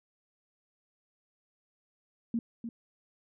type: tone with echo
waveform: sine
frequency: 231.3 Hz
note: A#3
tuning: 13 cents flat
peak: -27 dBFS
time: 2.34-2.39 s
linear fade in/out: 2 ms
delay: 300 ms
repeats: 1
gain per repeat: -8 dB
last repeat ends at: 2.69 s
effects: none